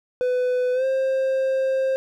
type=tone with pitch glide; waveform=triangle; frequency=500 to 529.7 Hz; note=B4 to C5; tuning=+21 to +21 cents; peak=-17 dBFS; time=0.21-1.96 s; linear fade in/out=0 ms; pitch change=+100 cents; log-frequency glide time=0.73-0.85 s; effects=none